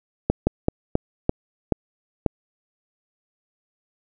slowing click train, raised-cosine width 2 ms, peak -4 dBFS, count 7, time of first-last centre 0.3-2.263 s, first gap 170 ms, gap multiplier 1.26, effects none

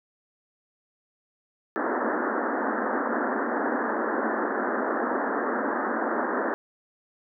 pink band-pass noise, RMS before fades -27 dBFS, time 1.76-6.54 s, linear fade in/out 0 ms, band 220 to 1800 Hz, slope 96 dB/octave, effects none

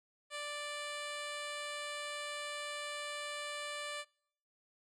10% pulse tone with low-pass filter, 587.3 Hz, D5, in tune, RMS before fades -42 dBFS, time 0.3-4.05 s, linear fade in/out 50 ms, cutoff 8100 Hz, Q 1.2, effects noise-tail reverb RT60 0.7 s tail -26 dB re dry

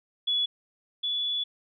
sine tone pair in turn, 3403 / 3429 Hz, G#7 / A7, +41 / -45 cents, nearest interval unison, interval 14 cents, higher second, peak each -23 / -26 dBFS, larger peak first, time 0.27-0.46 / 1.03-1.44 s, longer second, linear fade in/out 10 ms, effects none

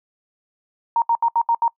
sine tone bursts, 930 Hz, A#5, 4 cents flat, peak -14 dBFS, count 6, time 0.96-1.68 s, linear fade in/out 2 ms, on 60 ms, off 72 ms, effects noise-tail reverb RT60 0.1 s tail -24 dB re dry

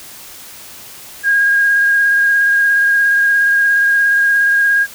sine tone with vibrato, 1628 Hz, G#6, 35 cents flat, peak -9 dBFS, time 1.23-4.87 s, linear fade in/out 50 ms, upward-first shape square, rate 17 Hz, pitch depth 12 cents each way, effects white hiss -35 dBFS RMS until 4.94 s

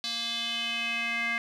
square tone with band-pass filter sweep, 233.1 Hz, A#3, in tune, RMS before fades -31 dBFS, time 0.04-1.38 s, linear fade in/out 0 ms, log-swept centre 4100 to 2000 Hz, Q 4.5, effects none

